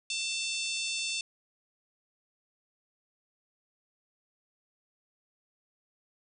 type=harmonic tone; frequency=891 Hz; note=A5; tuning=22 cents sharp; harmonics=3 / 4 / 5 / 6 / 7 / 8 / 9 / 10; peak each=-35 / -37 / -39 / -41 / -42 / -43 / -44 / -45 dBFS; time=0.1-1.21 s; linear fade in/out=2 ms; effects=none